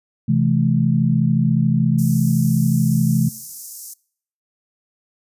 sine chord, A minor, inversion first, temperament equal with one note detuned, 130.81 / 164.81 / 216 Hz, C3 / E3 / A3, 0 / 0 / -32 cents, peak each -18 dBFS, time 0.28-3.29 s, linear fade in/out 10 ms
white high-pass noise, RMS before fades -33 dBFS, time 1.98-3.94 s, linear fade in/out 10 ms, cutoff 5400 Hz, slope 48 dB/octave
effects noise-tail reverb RT60 0.6 s tail -24 dB re dry + resampled to 32000 Hz

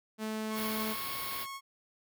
sawtooth tone, 217.6 Hz, A3, 19 cents flat, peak -30 dBFS, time 0.18-0.96 s, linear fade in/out 50 ms
sawtooth tone with vibrato, 1095 Hz, C#6, 22 cents flat, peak -36 dBFS, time 0.49-1.61 s, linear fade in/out 50 ms, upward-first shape sine, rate 15 Hz, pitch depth 8 cents each way
white band-stop noise, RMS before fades -39 dBFS, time 0.54-1.47 s, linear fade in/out 50 ms, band 5200 to 10000 Hz, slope 96 dB/octave
effects none

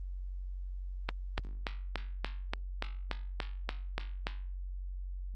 click train, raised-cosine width 0.3 ms, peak -16 dBFS, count 12, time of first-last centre 1.09-4.269 s, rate 3.46 Hz, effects added 46 Hz sine -37 dBFS peak until 5.35 s + Opus 32 kbps

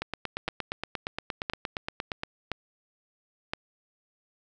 two click trains, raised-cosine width 0.3 ms, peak -15 / -13 dBFS, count 20 / 4, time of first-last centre 0.02-2.234 / 0.48-3.535 s, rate 8.58 / 0.982 Hz, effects none

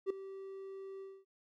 triangle tone with ADSR envelope, 387.5 Hz, G4, 20 cents flat, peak -26 dBFS, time 0.06-1.25 s, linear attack 42 ms, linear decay 4 ms, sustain -16 dB, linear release 240 ms, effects none

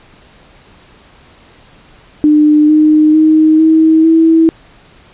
sine tone with pitch steps, 301.1 / 306.9 / 312.8 / 318.8 / 325 Hz, D4 / D#4 / D#4 / D#4 / E4, +43 / -24 / +9 / +42 / -24 cents, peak -4 dBFS, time 2.24-4.49 s, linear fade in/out 0 ms, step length 450 ms, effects pink hiss -43 dBFS RMS until 5.13 s + resampled to 8000 Hz

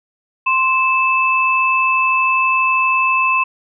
sine tone pair together, 1046.5 / 2626 Hz, C6 / E7, 0 / -7 cents, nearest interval octave + major third, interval 1593 cents, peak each -15 dBFS, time 0.46-3.44 s, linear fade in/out 10 ms, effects none

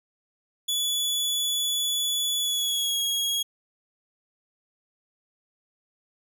sawtooth tone with pitch glide, 3425 to 3306 Hz, A7 to G#7, -47 to -9 cents, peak -21 dBFS, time 0.68-3.43 s, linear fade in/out 10 ms, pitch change -62 cents, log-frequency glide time 2.4-3 s, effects none

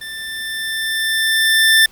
25% pulse tone with level ramp, 1778 Hz, A6, 18 cents sharp, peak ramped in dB -24 to -4 dBFS, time 0.01-1.86 s, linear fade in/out 5 ms, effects pink hiss -48 dBFS RMS until 1.91 s

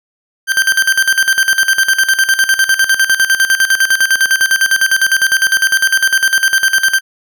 40% pulse tone with tremolo, 1568 Hz, G6, in tune, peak -6 dBFS, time 0.47-7.01 s, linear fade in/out 50 ms, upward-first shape square, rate 9.9 Hz, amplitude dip 75%, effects none

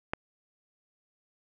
click, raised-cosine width 0.5 ms, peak -14 dBFS, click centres 0.135 s, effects none

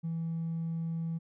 sine tone with hard clipping, 164.81 Hz, E3, in tune, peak -32 dBFS, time 0.03-1.19 s, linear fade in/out 20 ms, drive 1 dB, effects none

